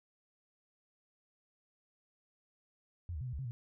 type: tone with pitch steps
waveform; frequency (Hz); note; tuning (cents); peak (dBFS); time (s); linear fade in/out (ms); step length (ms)
sine; 87.3 / 74.4 / 128 / 123.7 / 69.7 / 133.5 / 118.8; F2 / D2 / C3 / B2 / C#2 / C3 / A#2; 0 / +23 / -38 / +3 / +10 / +35 / +33; -37; 3.09-3.51; 0; 60
effects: none